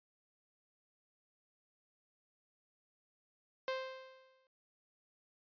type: tone with exponential decay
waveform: sawtooth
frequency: 523.3 Hz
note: C5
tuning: in tune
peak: -30 dBFS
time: 3.68-4.47 s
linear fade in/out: 1 ms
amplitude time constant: 170 ms
effects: resampled to 11025 Hz